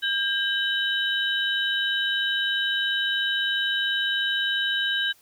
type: tone cluster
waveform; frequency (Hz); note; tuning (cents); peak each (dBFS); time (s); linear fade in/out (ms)
sine; 1603 / 3023 / 3820; G6 / F#7 / A#7; +38 / +36 / +42; -25 / -27 / -29; 0.02-5.13; 20
effects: white hiss -58 dBFS RMS until 5.21 s